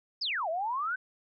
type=exponential two-way sweep; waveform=sine; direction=down then up; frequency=5400 to 622.3 to 1558 Hz; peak=-29 dBFS; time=0.21-0.96 s; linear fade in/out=10 ms; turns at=0.49 s; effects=none